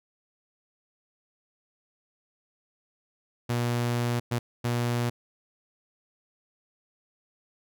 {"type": "tone bursts at uneven times", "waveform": "sawtooth", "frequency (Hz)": 120, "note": "B2", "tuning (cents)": -49, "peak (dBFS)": -21, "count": 3, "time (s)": [[3.49, 4.2], [4.31, 4.39], [4.64, 5.1]], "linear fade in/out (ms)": 10, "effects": []}